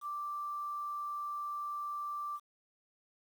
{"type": "tone with quantisation", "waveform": "sine", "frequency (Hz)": 1174.7, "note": "D6", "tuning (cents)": 0, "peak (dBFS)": -36, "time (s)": [0.01, 2.4], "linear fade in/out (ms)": 50, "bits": 10, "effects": []}